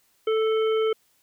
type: harmonic tone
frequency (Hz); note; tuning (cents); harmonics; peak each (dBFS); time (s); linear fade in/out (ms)
440; A4; 0; 1 / 3 / 5 / 7; -20 / -32 / -39 / -37; 0.27-0.93; 5
effects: white hiss -65 dBFS RMS until 1.22 s